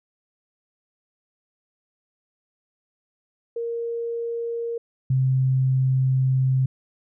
sine tone pair in turn, 466.2 / 131.07 Hz, A#4 / C3, 0 / +3 cents, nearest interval octave + minor seventh, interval 2197 cents, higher first, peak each -25 / -17 dBFS, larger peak second, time 3.56-4.78 / 5.1-6.66 s, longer second, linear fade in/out 5 ms, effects none

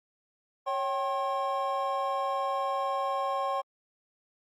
triangle tone cluster, 552 / 776 / 1072 Hz, C#5 / G5 / C6, -7 / -18 / +42 cents, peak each -31 / -31 / -29 dBFS, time 0.66-3.62 s, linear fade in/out 20 ms, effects Opus 48 kbps

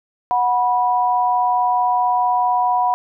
sine tone pair together, 734.5 / 979 Hz, F#5 / B5, -13 / -15 cents, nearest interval perfect fourth, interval 498 cents, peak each -17 dBFS, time 0.31-2.94 s, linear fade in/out 0 ms, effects none

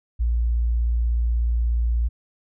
sine tone, 58.27 Hz, A#1, in tune, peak -18 dBFS, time 0.19-2.09 s, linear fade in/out 20 ms, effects none

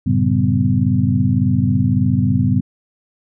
sine tone cluster, 96.8 / 115.1 / 138.6 / 193 / 251.3 Hz, G2 / A#2 / C#3 / G3 / B3, -21 / -22 / 0 / -27 / +30 cents, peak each -19 dBFS, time 0.06-2.61 s, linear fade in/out 10 ms, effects none

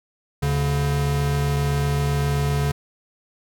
square tone pair together, 74.7 / 142.41 Hz, D2 / C#3, +30 / +47 cents, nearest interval major seventh, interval 1117 cents, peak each -26 / -21 dBFS, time 0.42-2.72 s, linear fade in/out 10 ms, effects none

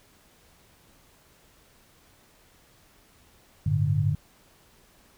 sine chord, G suspended second, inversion none, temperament equal, 98 / 110 / 146.83 Hz, G2 / A2 / D3, 0 / 0 / 0 cents, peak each -26 / -27 / -24 dBFS, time 3.66-4.15 s, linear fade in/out 5 ms, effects pink hiss -59 dBFS RMS until 5.17 s

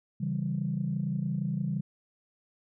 sine chord, C# diminished, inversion none, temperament equal, 138.59 / 164.81 / 196 Hz, C#3 / E3 / G3, 0 / 0 / 0 cents, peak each -32 dBFS, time 0.2-1.81 s, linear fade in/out 10 ms, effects tanh soft clip ceiling -19 dBFS

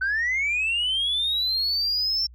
sine linear sweep, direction up, 1500 to 5430 Hz, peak -20 dBFS, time 0.01-2.27 s, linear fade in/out 10 ms, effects tanh soft clip ceiling -19 dBFS + added 60 Hz sine -44 dBFS peak until 2.34 s

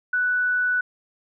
sine tone, 1484 Hz, F#6, 5 cents sharp, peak -19 dBFS, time 0.13-0.81 s, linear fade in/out 5 ms, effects none

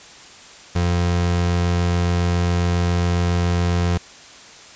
30% pulse tone, 87.31 Hz, F2, in tune, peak -14 dBFS, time 0.75-3.98 s, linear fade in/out 10 ms, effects white hiss -42 dBFS RMS until 4.75 s + resampled to 16000 Hz

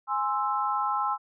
sine chord, Ab augmented, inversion none, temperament equal, 830.6 / 1046.5 / 1318.5 Hz, Ab5 / C6 / E6, 0 / 0 / 0 cents, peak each -29 dBFS, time 0.07-1.18 s, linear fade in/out 50 ms, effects none

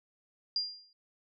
sine tone with exponential decay, 4800 Hz, D8, 37 cents sharp, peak -26 dBFS, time 0.56-0.93 s, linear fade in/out 2 ms, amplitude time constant 79 ms, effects none

